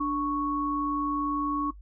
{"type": "tone pair together", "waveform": "sine", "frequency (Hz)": [293.7, 1108.7], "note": ["D4", "C#6"], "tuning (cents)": [0, 0], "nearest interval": "octave + major seventh", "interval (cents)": 2300, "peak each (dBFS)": -28, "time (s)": [0, 1.71], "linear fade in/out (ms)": 10, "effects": ["noise-tail reverb RT60 0.1 s tail -18 dB re dry", "added 50 Hz sine -44 dBFS peak until 1.81 s"]}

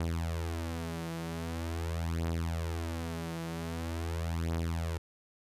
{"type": "beating tone pair", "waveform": "sawtooth", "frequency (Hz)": [82.6, 83.04], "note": ["E2", "E2"], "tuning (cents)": [4, 13], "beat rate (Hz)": 0.44, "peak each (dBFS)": [-33, -31], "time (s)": [0, 4.98], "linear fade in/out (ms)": 5, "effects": ["resampled to 32000 Hz"]}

